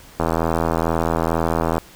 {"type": "click train", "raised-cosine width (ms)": 1, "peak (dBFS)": -5, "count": 131, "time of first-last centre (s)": [0.2, 1.782], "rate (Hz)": 82.2, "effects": ["pink hiss -45 dBFS RMS until 1.95 s"]}